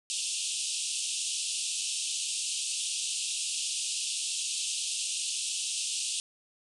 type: band-pass noise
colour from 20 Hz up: white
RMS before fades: -33 dBFS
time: 0.1-6.2 s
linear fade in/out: 0 ms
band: 2600 to 9700 Hz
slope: 96 dB/octave
effects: none